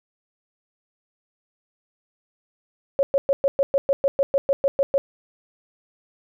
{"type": "tone bursts", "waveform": "sine", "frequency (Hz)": 552, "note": "C#5", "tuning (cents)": -7, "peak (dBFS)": -15, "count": 14, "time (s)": [2.99, 4.98], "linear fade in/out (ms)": 0, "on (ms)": 40, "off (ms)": 110, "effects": []}